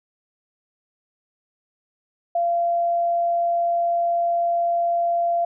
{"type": "tone", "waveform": "sine", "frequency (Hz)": 687, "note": "F5", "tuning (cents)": -29, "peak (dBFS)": -18, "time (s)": [2.35, 5.45], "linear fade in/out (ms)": 5, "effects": []}